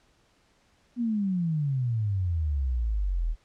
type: exponential sweep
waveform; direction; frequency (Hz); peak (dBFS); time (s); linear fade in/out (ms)
sine; down; 246.9 to 37.95; -24; 0.96-3.36; 50
effects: pink hiss -65 dBFS RMS until 3.44 s + low-pass 7000 Hz 12 dB/octave